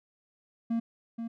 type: tone with echo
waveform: triangle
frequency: 230 Hz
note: A#3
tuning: 23 cents flat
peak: -24 dBFS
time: 0.7-0.8 s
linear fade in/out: 10 ms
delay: 480 ms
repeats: 1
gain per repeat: -7 dB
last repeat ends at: 1.28 s
effects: none